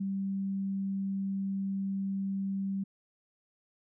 sine tone, 195 Hz, G3, 9 cents flat, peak -30 dBFS, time 0-2.84 s, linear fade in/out 10 ms, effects none

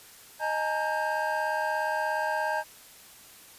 triangle tone cluster, 621 / 847 / 924 / 1591 Hz, D#5 / G#5 / A#5 / G6, -3 / +34 / -16 / +25 cents, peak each -30 dBFS, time 0.39-2.64 s, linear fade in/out 50 ms, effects white hiss -51 dBFS RMS until 3.58 s + resampled to 32000 Hz

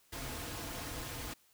pink noise with comb filter, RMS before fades -42 dBFS, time 0.12-1.34 s, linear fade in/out 10 ms, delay 5.2 ms, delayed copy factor -0.5, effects white hiss -68 dBFS RMS until 1.53 s

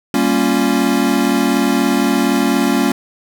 square chord, G half-diminished seventh, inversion none, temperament equal, 196 / 233.1 / 277.2 / 349.2 Hz, G3 / Bb3 / Db4 / F4, 0 / 0 / 0 / 0 cents, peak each -21 / -18 / -17 / -21 dBFS, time 0.14-2.92 s, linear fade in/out 2 ms, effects none

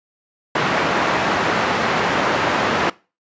white band-pass noise, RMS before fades -19 dBFS, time 0.55-2.9 s, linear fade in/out 5 ms, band 140 to 1500 Hz, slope 12 dB/octave, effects noise-tail reverb RT60 0.3 s tail -21 dB re dry + resampled to 16000 Hz

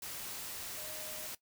sine tone in noise, 619 Hz, D#5, 9 cents flat, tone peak -51 dBFS, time 0.77-1.27 s, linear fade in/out 5 ms, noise white, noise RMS -43 dBFS, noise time 0.02-1.35 s, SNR -11 dB, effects noise-tail reverb RT60 0.1 s tail -17 dB re dry

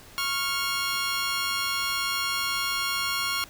15% pulse tone pair together, 1100 / 1399.6 Hz, C#6 / F6, -14 / +3 cents, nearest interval major third, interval 417 cents, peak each -22 dBFS, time 0.18-3.44 s, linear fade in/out 0 ms, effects pink hiss -49 dBFS RMS until 3.49 s

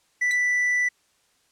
triangle tone, 1975.5 Hz, B6, in tune, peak -18 dBFS, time 0.21-0.89 s, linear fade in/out 10 ms
sawtooth tone with exponential decay, 1987 Hz, B6, 10 cents sharp, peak -20 dBFS, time 0.31-0.39 s, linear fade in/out 1 ms, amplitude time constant 17 ms
effects white hiss -65 dBFS RMS until 1.51 s + low-pass 9000 Hz 12 dB/octave

